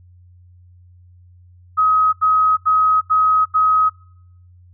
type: tone bursts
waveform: sine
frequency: 1267 Hz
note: D#6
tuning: 31 cents sharp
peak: -11 dBFS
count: 5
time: 1.77-3.898 s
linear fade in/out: 20 ms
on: 360 ms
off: 82 ms
effects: noise-tail reverb RT60 0.8 s tail -26 dB re dry + added 89 Hz sine -44 dBFS peak until 4.73 s